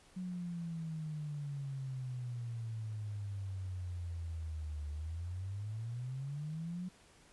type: exponential two-way sweep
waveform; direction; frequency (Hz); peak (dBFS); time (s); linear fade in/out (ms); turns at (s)
sine; down then up; 185 to 73.42 to 185; -38; 0.16-6.89; 10; 4.89
effects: pink hiss -63 dBFS RMS until 7.32 s + resampled to 24000 Hz